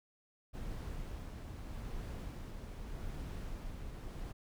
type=noise with tremolo; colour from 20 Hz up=brown; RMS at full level=-42 dBFS; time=0.53-4.33 s; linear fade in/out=20 ms; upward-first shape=sine; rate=0.82 Hz; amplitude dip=30%; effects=none